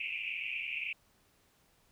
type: band-pass noise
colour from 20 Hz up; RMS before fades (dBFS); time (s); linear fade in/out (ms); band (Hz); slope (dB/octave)
white; -38; 0-0.93; 5; 2300 to 2700; 96
effects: pink hiss -69 dBFS RMS until 1.91 s